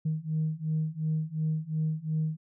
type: beating tone pair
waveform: sine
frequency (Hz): 155.3 / 158.1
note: D#3 / D#3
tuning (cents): -3 / +28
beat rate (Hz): 2.8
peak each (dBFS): -30 / -29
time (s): 0.05-2.37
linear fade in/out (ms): 10
effects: tanh soft clip ceiling -21 dBFS